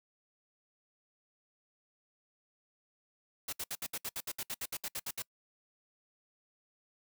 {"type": "noise bursts", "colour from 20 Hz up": "white", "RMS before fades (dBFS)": -38, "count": 16, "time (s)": [3.48, 5.222], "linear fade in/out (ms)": 5, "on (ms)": 47, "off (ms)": 66, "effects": ["noise-tail reverb RT60 0.1 s tail -26 dB re dry"]}